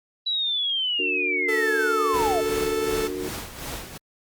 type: linear sweep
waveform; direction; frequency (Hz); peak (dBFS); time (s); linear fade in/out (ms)
sine; down; 3951 to 622.3; -22; 0.26-2.41; 10
type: chord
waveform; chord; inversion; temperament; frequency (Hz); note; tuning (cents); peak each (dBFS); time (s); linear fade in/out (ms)
sine; D augmented; none; just; 293.7 / 367.1 / 458.9; D4 / F#4 / A#4; 0 / -14 / -27; -33 / -30 / -34; 0.99-3.29; 5
type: tone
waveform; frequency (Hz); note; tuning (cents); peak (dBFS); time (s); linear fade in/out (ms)
45% pulse; 439.6; A4; -2; -24; 1.48-3.08; 10
type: noise with tremolo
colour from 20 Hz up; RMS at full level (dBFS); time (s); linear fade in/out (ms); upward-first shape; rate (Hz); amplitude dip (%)
pink; -32; 2.13-3.98; 10; sine; 2.7; 65
effects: Opus 48 kbps